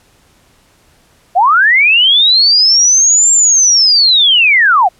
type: linear two-way sweep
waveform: sine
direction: up then down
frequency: 659.3 to 7440 to 659.3 Hz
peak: -5 dBFS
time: 1.35-4.89 s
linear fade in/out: 20 ms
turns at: 3.32 s
effects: pink hiss -50 dBFS RMS until 4.99 s + low-pass 12000 Hz 12 dB/octave